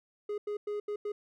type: tone bursts at uneven times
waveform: triangle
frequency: 415.3 Hz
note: G#4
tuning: in tune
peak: -30 dBFS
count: 5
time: 0.29-0.38 / 0.47-0.57 / 0.67-0.8 / 0.88-0.96 / 1.05-1.12 s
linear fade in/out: 5 ms
effects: none